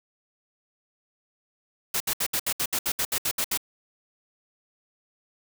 white noise bursts, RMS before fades -26 dBFS, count 13, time 1.94-3.575 s, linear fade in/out 5 ms, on 63 ms, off 68 ms, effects none

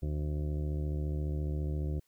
harmonic tone, 74.5 Hz, D2, 25 cents sharp, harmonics 1 / 2 / 3 / 4 / 5 / 6 / 7 / 8 / 9, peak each -32 / -36 / -50 / -44 / -45 / -58 / -50 / -59 / -58 dBFS, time 0.02-2 s, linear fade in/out 10 ms, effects white hiss -74 dBFS RMS until 2.07 s

